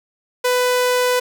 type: tone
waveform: sawtooth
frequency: 497.8 Hz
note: B4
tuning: 14 cents sharp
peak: -11 dBFS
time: 0.44-1.2 s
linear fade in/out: 10 ms
effects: none